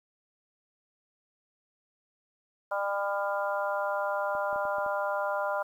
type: harmonic tone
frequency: 200 Hz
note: G3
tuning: 35 cents sharp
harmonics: 3 / 4 / 5 / 6 / 7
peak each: -31 / -35 / -34 / -39 / -35 dBFS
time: 2.71-5.63 s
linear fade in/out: 10 ms
type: clicks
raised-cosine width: 1 ms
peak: -31 dBFS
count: 6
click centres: 4.351 / 4.529 / 4.56 / 4.653 / 4.784 / 4.863 s
effects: 10-bit